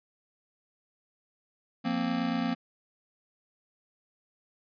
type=chord; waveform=square; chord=F suspended fourth; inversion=none; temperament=just; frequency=174.61 / 232.8 / 261.9 Hz; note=F3 / Bb3 / C4; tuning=0 / -2 / +2 cents; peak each=-36 / -31 / -32 dBFS; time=1.84-2.55 s; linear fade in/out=20 ms; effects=resampled to 11025 Hz